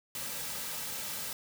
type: noise with comb filter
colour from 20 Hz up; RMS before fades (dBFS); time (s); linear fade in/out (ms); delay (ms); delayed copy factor
white; -38; 0.15-1.33; 2; 2.8; -0.5
effects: none